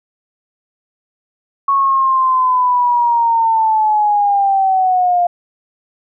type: linear sweep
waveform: sine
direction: down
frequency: 1108 to 698.5 Hz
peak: -10 dBFS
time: 1.68-5.27 s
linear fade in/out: 5 ms
effects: none